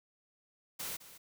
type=noise with echo; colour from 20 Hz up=white; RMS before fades=-40 dBFS; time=0.79-0.97 s; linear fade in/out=10 ms; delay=210 ms; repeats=1; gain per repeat=-14 dB; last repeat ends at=1.18 s; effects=none